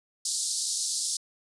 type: band-pass noise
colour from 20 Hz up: white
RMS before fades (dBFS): -30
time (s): 0.25-1.17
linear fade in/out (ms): 5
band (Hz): 4000 to 9800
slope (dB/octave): 48
effects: resampled to 24000 Hz